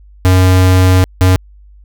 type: tone bursts at uneven times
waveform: square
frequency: 92.5 Hz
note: F#2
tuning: in tune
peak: -6 dBFS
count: 2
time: 0.25-1.04 / 1.21-1.36 s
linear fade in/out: 0 ms
effects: added 50 Hz sine -37 dBFS peak until 1.84 s